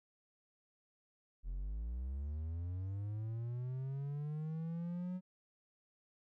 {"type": "linear sweep", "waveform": "triangle", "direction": "up", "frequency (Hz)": [40.79, 185], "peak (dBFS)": -36, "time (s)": [1.43, 5.21], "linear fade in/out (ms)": 50, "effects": []}